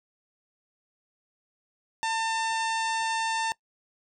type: harmonic tone with a mistuned harmonic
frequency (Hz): 898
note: A5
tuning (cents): +35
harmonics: 1 / 2 / 3 / 4 / 5 / 6 / 7 / 8 / 9 / 10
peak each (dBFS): -27 / -33 / -37 / -39 / -41 / -43 / -44 / -45 / -46 / -47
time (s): 2.03-3.52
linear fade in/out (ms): 0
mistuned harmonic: 9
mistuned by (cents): +36
effects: noise-tail reverb RT60 0.1 s tail -22 dB re dry